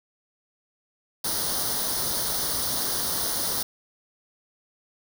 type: noise with comb filter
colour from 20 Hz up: white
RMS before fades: -27 dBFS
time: 1.24-3.63 s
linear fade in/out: 5 ms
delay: 0.2 ms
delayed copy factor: +0.8
effects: none